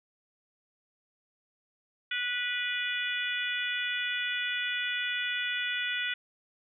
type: harmonic tone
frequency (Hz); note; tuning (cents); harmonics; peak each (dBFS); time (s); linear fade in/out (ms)
490.4; B4; -12; 3 / 4 / 5 / 6 / 7; -34 / -35 / -36 / -37 / -37; 2.11-6.14; 5
effects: none